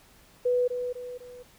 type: tone with echo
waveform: sine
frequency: 493.9 Hz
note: B4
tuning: in tune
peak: -21 dBFS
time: 0.45-0.68 s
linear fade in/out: 10 ms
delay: 250 ms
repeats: 3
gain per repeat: -7 dB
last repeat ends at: 1.43 s
effects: pink hiss -57 dBFS RMS until 1.58 s